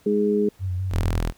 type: harmonic tone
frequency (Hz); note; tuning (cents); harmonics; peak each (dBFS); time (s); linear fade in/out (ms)
103.83; G#2; 0; 2 / 3 / 4; -22 / -28 / -20; 0.06-0.49; 5
type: tone with vibrato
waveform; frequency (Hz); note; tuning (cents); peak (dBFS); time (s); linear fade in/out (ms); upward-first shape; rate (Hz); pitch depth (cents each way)
sine; 92.5; F#2; 0; -23; 0.59-1.21; 50; square; 5; 36
type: tone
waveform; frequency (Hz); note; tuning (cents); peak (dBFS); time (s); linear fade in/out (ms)
sawtooth; 41.38; E1; +7; -18; 0.9-1.33; 50
effects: pink hiss -57 dBFS RMS until 1.37 s